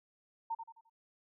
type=tone with echo; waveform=sine; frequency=911 Hz; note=A#5; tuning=40 cents flat; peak=-33 dBFS; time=0.5-0.55 s; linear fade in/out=10 ms; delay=87 ms; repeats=4; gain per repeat=-8 dB; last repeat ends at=0.898 s; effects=none